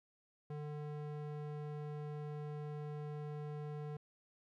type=tone with band-pass filter; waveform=square; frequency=149 Hz; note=D3; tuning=25 cents sharp; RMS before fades=-44 dBFS; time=0.5-3.97 s; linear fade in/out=5 ms; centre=340 Hz; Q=0.67; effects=none